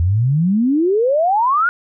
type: exponential sweep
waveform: sine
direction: up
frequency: 81.2 to 1474 Hz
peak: -12 dBFS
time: 0-1.69 s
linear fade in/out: 0 ms
effects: none